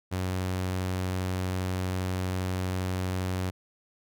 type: tone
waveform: sawtooth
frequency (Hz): 92.5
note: F#2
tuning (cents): 0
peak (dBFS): -24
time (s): 0.11-3.51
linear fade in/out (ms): 20
effects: none